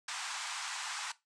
pink band-pass noise, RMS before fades -40 dBFS, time 0.08-1.12 s, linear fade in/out 5 ms, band 830 to 8800 Hz, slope 48 dB/octave, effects noise-tail reverb RT60 0.2 s tail -17 dB re dry

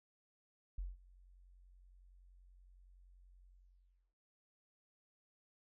sine tone with ADSR envelope, 45.31 Hz, F#1, 36 cents flat, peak -37 dBFS, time 0.78-4.15 s, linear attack 6 ms, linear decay 180 ms, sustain -23 dB, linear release 700 ms, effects none

